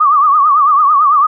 sine tone with vibrato, 1174.7 Hz, D6, in tune, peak -6 dBFS, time 0-1.27 s, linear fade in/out 10 ms, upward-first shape triangle, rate 9 Hz, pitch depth 140 cents each way, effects none

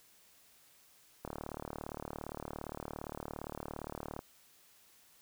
click train, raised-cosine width 1 ms, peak -26 dBFS, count 111, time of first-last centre 1.25-4.191 s, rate 37.4 Hz, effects white hiss -64 dBFS RMS until 5.21 s

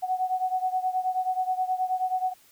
sine beating tone pair, 740 / 749.4 Hz, F#5 / F#5, 0 / +22 cents, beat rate 9.4 Hz, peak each -26 / -29 dBFS, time 0.02-2.34 s, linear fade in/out 20 ms, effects white hiss -58 dBFS RMS until 2.51 s

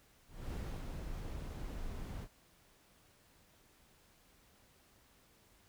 brown noise with ADSR envelope, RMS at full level -40 dBFS, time 0.28-2.28 s, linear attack 250 ms, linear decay 360 ms, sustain -3 dB, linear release 50 ms, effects pink hiss -67 dBFS RMS until 5.68 s

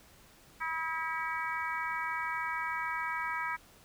harmonic tone with a mistuned harmonic, 323.8 Hz, E4, 31 cents flat, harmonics 3 / 4 / 5 / 6 / 7, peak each -37 / -38 / -39 / -40 / -40 dBFS, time 0.6-3.57 s, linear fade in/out 20 ms, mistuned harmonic 4, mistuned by -25 cents, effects pink hiss -59 dBFS RMS until 3.84 s

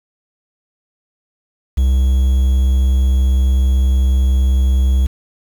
triangle tone with quantisation, 65.41 Hz, C2, in tune, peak -8 dBFS, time 1.77-5.07 s, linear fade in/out 10 ms, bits 6, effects none

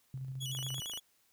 sine tone with tremolo, 132 Hz, C3, 16 cents sharp, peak -37 dBFS, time 0.14-0.8 s, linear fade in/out 2 ms, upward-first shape square, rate 14 Hz, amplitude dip 30%
sawtooth tone with vibrato, 3148 Hz, G7, 7 cents sharp, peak -36 dBFS, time 0.4-1 s, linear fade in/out 20 ms, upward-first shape square, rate 8.7 Hz, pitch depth 110 cents each way
click train, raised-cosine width 0.5 ms, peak -34 dBFS, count 12, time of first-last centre 0.55-0.975 s, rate 25.9 Hz
effects white hiss -71 dBFS RMS until 1.32 s

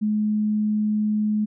sine tone, 212.2 Hz, G#3, 38 cents sharp, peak -19 dBFS, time 0.01-1.46 s, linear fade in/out 20 ms, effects none

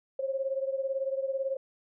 sine beating tone pair, 533 / 551 Hz, C5 / C#5, +32 / -11 cents, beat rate 18 Hz, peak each -30 / -34 dBFS, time 0.19-1.57 s, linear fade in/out 5 ms, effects none

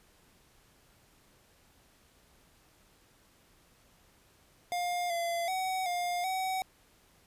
square tone with pitch steps, 707 / 683 / 752 / 707 / 755 Hz, F5 / F5 / F#5 / F5 / F#5, +21 / -39 / +28 / +21 / +35 cents, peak -31 dBFS, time 4.72-6.62 s, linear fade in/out 0 ms, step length 380 ms, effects pink hiss -64 dBFS RMS until 7.26 s + resampled to 32000 Hz

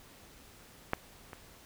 clicks, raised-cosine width 0.5 ms, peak -13 / -28 dBFS, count 2, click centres 0.934 / 1.332 s, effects pink hiss -56 dBFS RMS until 1.65 s

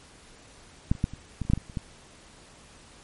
clicks, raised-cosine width 5 ms, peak -9 / -29 / -11 / -27 / -17 / -29 / -12 / -7 / -21 / -30 / -17 dBFS, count 11, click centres 0.915 / 0.952 / 1.041 / 1.136 / 1.417 / 1.451 / 1.5 / 1.535 / 1.576 / 1.698 / 1.772 s, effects pink hiss -52 dBFS RMS until 3.03 s + MP3 48 kbps

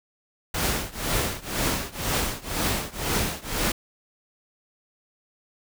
pink noise with tremolo, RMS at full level -23 dBFS, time 0.54-3.72 s, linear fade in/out 5 ms, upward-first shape triangle, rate 2 Hz, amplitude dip 95%, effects none

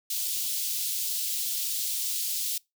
white high-pass noise, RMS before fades -30 dBFS, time 0.1-2.58 s, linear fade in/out 5 ms, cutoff 3200 Hz, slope 24 dB/octave, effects noise-tail reverb RT60 0.2 s tail -24 dB re dry

